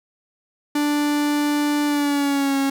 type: tone with pitch glide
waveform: 45% pulse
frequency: 293.7 to 274 Hz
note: D4 to C#4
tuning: 0 to -20 cents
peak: -18 dBFS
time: 0.75-2.7 s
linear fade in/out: 5 ms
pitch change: -120 cents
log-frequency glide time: 1.86-2.57 s
effects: none